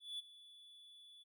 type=tone with ADSR envelope; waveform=triangle; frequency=3446 Hz; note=A7; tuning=37 cents flat; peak=-39 dBFS; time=0-1.24 s; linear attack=190 ms; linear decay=18 ms; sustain=-17 dB; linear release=23 ms; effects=none